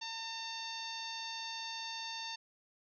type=harmonic tone; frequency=905 Hz; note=A5; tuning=48 cents sharp; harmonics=1 / 2 / 3 / 4 / 5 / 6 / 7; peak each=-46 / -50 / -48 / -46 / -45 / -51 / -53 dBFS; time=0.01-2.36 s; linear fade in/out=10 ms; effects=none